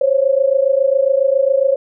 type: tone pair together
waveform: sine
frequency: 528.7 / 556 Hz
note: C5 / C#5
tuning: +18 / +5 cents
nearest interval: minor second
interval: 87 cents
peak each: -14 dBFS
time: 0.01-1.76 s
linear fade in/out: 5 ms
effects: none